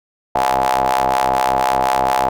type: ring-modulated tone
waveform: sawtooth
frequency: 65.41 Hz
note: C2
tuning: in tune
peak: -7 dBFS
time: 0.35-2.29 s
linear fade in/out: 5 ms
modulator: 787 Hz
effects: none